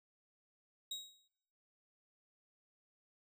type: tone with exponential decay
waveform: 35% pulse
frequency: 3800 Hz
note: A#7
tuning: 33 cents sharp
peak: -36 dBFS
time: 0.91-1.28 s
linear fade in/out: 5 ms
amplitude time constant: 80 ms
effects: noise-tail reverb RT60 0.9 s tail -25 dB re dry